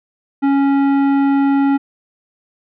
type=tone with tanh clipping; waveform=triangle; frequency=277.2 Hz; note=C#4; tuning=in tune; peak=-13 dBFS; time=0.42-1.78 s; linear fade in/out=20 ms; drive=17 dB; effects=none